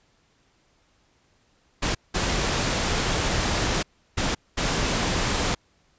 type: noise bursts at uneven times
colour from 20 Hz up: pink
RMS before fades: -24 dBFS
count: 4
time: 1.82-1.95 / 2.14-3.83 / 4.17-4.35 / 4.57-5.55 s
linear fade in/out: 10 ms
effects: pink hiss -64 dBFS RMS until 5.98 s + resampled to 16000 Hz